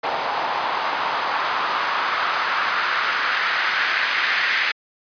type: noise with band-pass filter sweep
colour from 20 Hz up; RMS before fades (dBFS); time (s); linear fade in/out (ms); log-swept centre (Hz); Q
white; -22; 0.03-4.72; 10; 810 to 1900; 2.3
effects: resampled to 11025 Hz